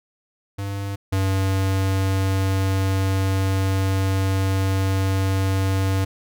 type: tone pair in turn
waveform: square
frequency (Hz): 99.4 / 96.07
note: G2 / G2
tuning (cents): +25 / -34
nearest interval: minor second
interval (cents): 59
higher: first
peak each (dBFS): -26 / -19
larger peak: second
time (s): 0.58-0.96 / 1.12-6.05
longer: second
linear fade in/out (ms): 10
effects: none